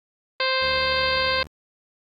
harmonic tone, 523.3 Hz, C5, in tune, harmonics 1 / 2 / 3 / 4 / 5 / 6 / 7 / 8 / 9, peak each -26 / -27 / -28 / -29 / -30 / -34 / -31 / -30 / -31 dBFS, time 0.4-1.43 s, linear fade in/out 2 ms
sawtooth tone with vibrato, 73.5 Hz, D2, 2 cents sharp, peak -35 dBFS, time 0.62-1.47 s, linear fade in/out 0 ms, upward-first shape sine, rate 16 Hz, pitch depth 100 cents each way
effects AAC 48 kbps

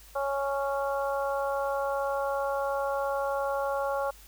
harmonic tone, 277.2 Hz, C#4, in tune, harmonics 2 / 3 / 4 / 5, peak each -29 / -33 / -35 / -37 dBFS, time 0.15-4.11 s, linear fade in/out 10 ms, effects added 50 Hz sine -52 dBFS peak until 4.27 s + white hiss -54 dBFS RMS until 4.27 s

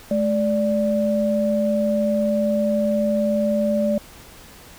sine tone pair together, 214.1 / 585 Hz, A3 / D5, -47 / -7 cents, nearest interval octave + perfect fourth, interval 1740 cents, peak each -20 dBFS, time 0.11-3.98 s, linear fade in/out 2 ms, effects pink hiss -44 dBFS RMS until 4.78 s

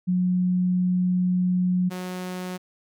sine / sawtooth tone pair in turn, 181.3 / 182.56 Hz, F#3 / F#3, -35 / -23 cents, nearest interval unison, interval 12 cents, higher second, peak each -19 / -26 dBFS, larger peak first, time 0.07-1.9 / 1.9-2.58 s, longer first, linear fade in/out 20 ms, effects none

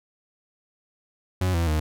40% pulse tone with pitch steps, 91.9 / 84.27 / 77.28 Hz, F#2 / E2 / D#2, -11 / +39 / -11 cents, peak -20 dBFS, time 1.41-1.8 s, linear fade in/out 5 ms, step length 130 ms, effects none

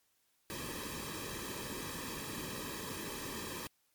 pink noise with comb filter, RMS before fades -42 dBFS, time 0.5-3.67 s, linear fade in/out 0 ms, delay 1.4 ms, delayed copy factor -0.8, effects white hiss -75 dBFS RMS until 3.94 s + MP3 96 kbps

